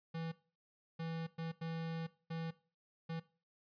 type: tone bursts at uneven times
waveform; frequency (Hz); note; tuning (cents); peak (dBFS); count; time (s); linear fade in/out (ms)
square; 164; E3; -9; -40; 6; 0.14-0.32 / 0.99-1.27 / 1.38-1.52 / 1.61-2.07 / 2.3-2.51 / 3.09-3.2; 10
effects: noise-tail reverb RT60 0.4 s tail -20 dB re dry + resampled to 11025 Hz